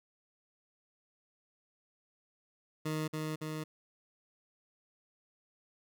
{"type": "tone with echo", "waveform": "20% pulse", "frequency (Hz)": 155.56, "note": "D#3", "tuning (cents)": 0, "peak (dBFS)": -28, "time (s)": [2.85, 3.08], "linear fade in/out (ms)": 10, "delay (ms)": 280, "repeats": 2, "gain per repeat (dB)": -2, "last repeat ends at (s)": 3.64, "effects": []}